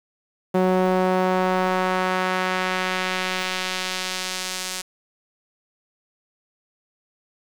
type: tone with band-pass filter sweep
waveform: sawtooth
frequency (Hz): 185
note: F#3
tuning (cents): 0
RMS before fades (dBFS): -23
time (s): 0.54-4.82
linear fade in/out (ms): 10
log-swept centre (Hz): 480 to 6900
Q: 0.85
effects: 7-bit